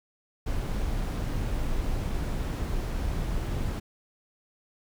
brown noise, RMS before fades -29 dBFS, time 0.46-3.8 s, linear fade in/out 10 ms, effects none

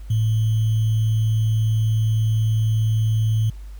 sine tone with sample-and-hold, 110 Hz, A2, in tune, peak -16 dBFS, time 0.1-3.5 s, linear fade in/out 5 ms, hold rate 3150 Hz, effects added 50 Hz sine -33 dBFS peak until 3.79 s + pink hiss -55 dBFS RMS until 3.79 s

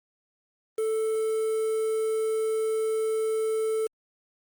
triangle tone with quantisation, 440 Hz, A4, in tune, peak -22 dBFS, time 0.78-3.87 s, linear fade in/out 5 ms, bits 7, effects Opus 24 kbps

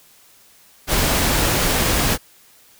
pink noise, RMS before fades -18 dBFS, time 0.87-2.18 s, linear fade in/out 50 ms, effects white hiss -51 dBFS RMS until 2.79 s

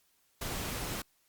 pink noise, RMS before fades -37 dBFS, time 0.41-1.02 s, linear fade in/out 5 ms, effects white hiss -71 dBFS RMS until 1.28 s + Opus 48 kbps

